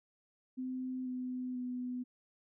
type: tone with pitch steps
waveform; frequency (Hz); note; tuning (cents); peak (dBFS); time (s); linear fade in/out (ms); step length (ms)
sine; 256.7 / 252.8 / 249.3; C4 / B3 / B3; -33 / +41 / +16; -36; 0.57-2.04; 20; 490
effects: none